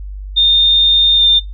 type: tone with pitch glide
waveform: sine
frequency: 3639 to 3608 Hz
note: A#7 to A7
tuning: -42 to +43 cents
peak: -7 dBFS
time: 0.36-1.4 s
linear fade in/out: 20 ms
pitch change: -15 cents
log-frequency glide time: 1.16-1.22 s
effects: noise-tail reverb RT60 0.2 s tail -19 dB re dry + added 49 Hz sine -24 dBFS peak until 1.53 s

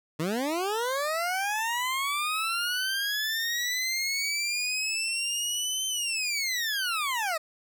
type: linear two-way sweep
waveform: 20% pulse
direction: up then down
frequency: 146.83 to 3100 to 607 Hz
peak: -22 dBFS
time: 0.19-7.38 s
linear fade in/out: 10 ms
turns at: 5.87 s
effects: none

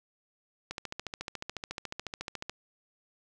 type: click train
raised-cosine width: 0.2 ms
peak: -19 dBFS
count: 26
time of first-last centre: 0.71-2.496 s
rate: 14 Hz
effects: none

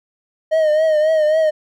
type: tone with vibrato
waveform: triangle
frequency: 622.3 Hz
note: D#5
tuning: in tune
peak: -10 dBFS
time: 0.51-1.51 s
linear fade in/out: 20 ms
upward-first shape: triangle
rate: 3.7 Hz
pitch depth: 66 cents each way
effects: none

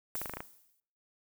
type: noise with exponential decay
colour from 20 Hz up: violet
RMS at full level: -36 dBFS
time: 0.15-0.8 s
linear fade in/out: 0 ms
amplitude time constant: 140 ms
type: clicks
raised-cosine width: 0.5 ms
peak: -23 dBFS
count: 7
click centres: 0.154 / 0.216 / 0.258 / 0.296 / 0.337 / 0.37 / 0.405 s
effects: noise-tail reverb RT60 0.7 s tail -23 dB re dry

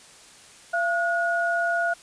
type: tone pair together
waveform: sine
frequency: 683.4 / 1448 Hz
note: F5 / F#6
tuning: -38 / -38 cents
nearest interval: octave + minor second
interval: 1300 cents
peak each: -24 dBFS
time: 0.73-1.94 s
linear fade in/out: 10 ms
effects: white hiss -49 dBFS RMS until 2.02 s + resampled to 22050 Hz

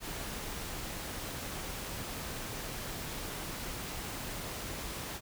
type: noise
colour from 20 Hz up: pink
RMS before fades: -40 dBFS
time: 0-5.21 s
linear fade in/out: 50 ms
effects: none

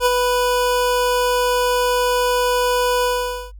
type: tone with ADSR envelope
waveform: 25% pulse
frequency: 493.9 Hz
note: B4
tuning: in tune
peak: -8 dBFS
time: 0-3.52 s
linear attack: 57 ms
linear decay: 31 ms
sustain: -4 dB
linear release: 480 ms
effects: noise-tail reverb RT60 0.1 s tail -25 dB re dry + added 50 Hz sine -35 dBFS peak until 3.59 s

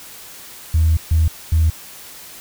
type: tone bursts at uneven times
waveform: sine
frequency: 80.3 Hz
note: E2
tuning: 45 cents flat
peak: -10 dBFS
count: 3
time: 0.74-0.97 / 1.11-1.28 / 1.52-1.7 s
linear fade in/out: 5 ms
effects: tanh soft clip ceiling -7 dBFS + white hiss -38 dBFS RMS until 2.4 s

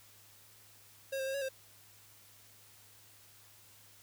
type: tone with pitch steps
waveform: square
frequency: 541 / 531 / 537 / 557 / 530 Hz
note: C#5 / C5 / C5 / C#5 / C5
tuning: -42 / +25 / +45 / +8 / +22 cents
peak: -35 dBFS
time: 1.12-1.49 s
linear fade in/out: 10 ms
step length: 74 ms
effects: added 103 Hz sine -68 dBFS peak until 4.02 s + white hiss -60 dBFS RMS until 4.02 s

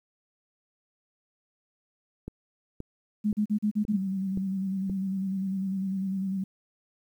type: click train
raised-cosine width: 3 ms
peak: -23 dBFS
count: 6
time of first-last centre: 2.28-4.898 s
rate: 1.91 Hz
type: tone bursts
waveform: sine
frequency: 210.2 Hz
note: G#3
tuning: 21 cents sharp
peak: -22 dBFS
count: 6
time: 3.24-3.97 s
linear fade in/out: 20 ms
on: 90 ms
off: 38 ms
type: tone with vibrato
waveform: sine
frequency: 191.9 Hz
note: G3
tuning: 37 cents flat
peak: -27 dBFS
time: 3.92-6.44 s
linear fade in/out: 5 ms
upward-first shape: square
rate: 10 Hz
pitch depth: 31 cents each way
effects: 10-bit

